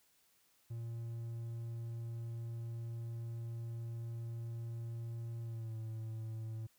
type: tone with pitch glide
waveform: triangle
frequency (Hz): 115.9 to 111.37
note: A#2 to A2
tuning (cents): -10 to +21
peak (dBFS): -38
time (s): 0.7-6.67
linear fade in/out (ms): 10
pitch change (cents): -69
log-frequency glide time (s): 5.42-5.75
effects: white hiss -72 dBFS RMS until 6.78 s